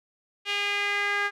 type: tone with band-pass filter sweep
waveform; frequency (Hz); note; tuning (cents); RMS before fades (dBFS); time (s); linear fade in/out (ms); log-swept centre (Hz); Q
sawtooth; 406.8; G#4; -36; -27; 0.45-1.31; 50; 2800 to 1700; 3.2
effects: none